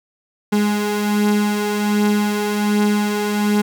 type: beating tone pair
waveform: 35% pulse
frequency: 207.7 / 209 Hz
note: G#3 / G#3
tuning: 0 / +11 cents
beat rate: 1.3 Hz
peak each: -15 / -21 dBFS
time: 0.52-3.62 s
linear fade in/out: 10 ms
effects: none